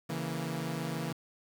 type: chord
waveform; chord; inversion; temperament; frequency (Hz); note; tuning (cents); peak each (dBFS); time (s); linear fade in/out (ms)
sawtooth; A# diminished; first; equal; 138.59 / 164.81 / 233.1; C#3 / E3 / A#3; 0 / 0 / 0; -35 / -32 / -36; 0.09-1.13; 10
effects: 9-bit